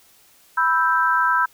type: chord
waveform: sine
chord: E minor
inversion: second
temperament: equal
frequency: 987.8 / 1318.5 / 1568 Hz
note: B5 / E6 / G6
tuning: 0 / 0 / 0 cents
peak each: -20 dBFS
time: 0.57-1.46 s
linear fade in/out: 10 ms
effects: white hiss -54 dBFS RMS until 1.53 s